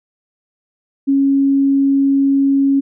sine tone, 275.3 Hz, C#4, 12 cents flat, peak -10 dBFS, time 1.07-2.81 s, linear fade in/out 20 ms, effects none

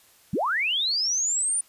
sine linear sweep, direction up, 120 to 9397 Hz, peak -22 dBFS, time 0.33-1.61 s, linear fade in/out 5 ms, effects white hiss -57 dBFS RMS until 1.68 s + resampled to 32000 Hz

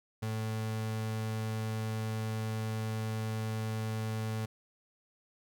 35% pulse tone, 110 Hz, A2, in tune, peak -31 dBFS, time 0.22-4.46 s, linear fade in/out 10 ms, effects none

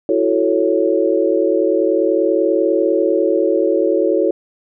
sine chord, F# minor seventh, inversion third, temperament equal, 329.6 / 370 / 440 / 554.4 Hz, E4 / F#4 / A4 / C#5, 0 / 0 / 0 / 0 cents, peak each -18 dBFS, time 0.09-4.31 s, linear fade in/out 2 ms, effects none

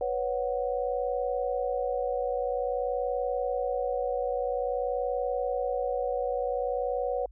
sine chord, B suspended second, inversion none, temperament equal, 493.9 / 554.4 / 740 Hz, B4 / C#5 / F#5, 0 / 0 / 0 cents, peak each -30 / -31 / -33 dBFS, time 0.01-7.26 s, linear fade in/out 2 ms, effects added 50 Hz sine -48 dBFS peak until 7.31 s

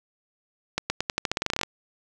accelerating click train, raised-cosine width 0.2 ms, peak -7 dBFS, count 16, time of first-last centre 0.78-1.633 s, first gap 120 ms, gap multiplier 0.88, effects none

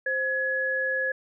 sine tone pair together, 523.3 / 1687.5 Hz, C5 / G#6, 0 / +27 cents, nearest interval octave + minor sixth, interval 2027 cents, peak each -30 / -25 dBFS, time 0.06-1.12 s, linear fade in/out 5 ms, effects none

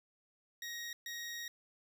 20% pulse tone bursts at uneven times, 1882 Hz, A#6, 16 cents sharp, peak -36 dBFS, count 2, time 0.62-0.93 / 1.06-1.48 s, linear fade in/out 2 ms, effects none

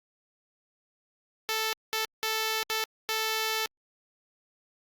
5% pulse tone bursts at uneven times, 440.2 Hz, A4, 1 cent sharp, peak -16 dBFS, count 5, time 1.49-1.73 / 1.93-2.05 / 2.23-2.63 / 2.7-2.84 / 3.09-3.66 s, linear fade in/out 0 ms, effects Opus 48 kbps

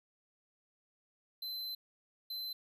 square tone bursts at uneven times, 4062 Hz, B7, 48 cents sharp, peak -39 dBFS, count 2, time 1.42-1.75 / 2.3-2.53 s, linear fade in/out 5 ms, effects none

